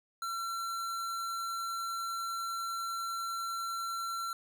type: tone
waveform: square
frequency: 1355 Hz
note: E6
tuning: 47 cents sharp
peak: -35 dBFS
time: 0.22-4.33 s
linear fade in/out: 2 ms
effects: none